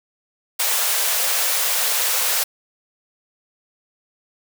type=high-pass noise; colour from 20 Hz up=white; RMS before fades=-20 dBFS; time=0.59-2.44 s; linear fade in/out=10 ms; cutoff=450 Hz; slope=96 dB/octave; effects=none